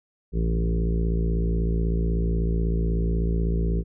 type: harmonic tone with a mistuned harmonic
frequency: 56.2 Hz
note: A1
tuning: 37 cents sharp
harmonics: 1 / 2 / 3 / 4 / 5 / 6 / 7 / 8 / 9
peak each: -22 / -34 / -27 / -40 / -38 / -40 / -34 / -38 / -48 dBFS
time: 0.32-3.84 s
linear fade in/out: 50 ms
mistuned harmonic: 2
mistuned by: +20 cents
effects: none